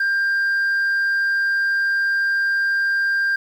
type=tone; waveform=sine; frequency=1593 Hz; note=G6; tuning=27 cents sharp; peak=-14 dBFS; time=0-3.36 s; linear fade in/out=5 ms; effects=tanh soft clip ceiling -16 dBFS + 8-bit